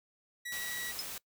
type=tone; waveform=sawtooth; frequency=1937 Hz; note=B6; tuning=34 cents flat; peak=-35 dBFS; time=0.45-0.92 s; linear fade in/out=10 ms
type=noise; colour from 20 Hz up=white; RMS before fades=-42 dBFS; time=0.52-1.18 s; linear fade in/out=2 ms
type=tone with exponential decay; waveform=sine; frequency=5140 Hz; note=E8; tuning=45 cents flat; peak=-30 dBFS; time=0.99-1.07 s; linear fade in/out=0 ms; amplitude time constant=16 ms
effects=noise-tail reverb RT60 0.1 s tail -22 dB re dry